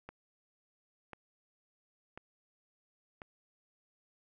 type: click train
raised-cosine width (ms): 0.5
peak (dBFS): -30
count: 4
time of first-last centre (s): 0.09-3.218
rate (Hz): 0.959
effects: none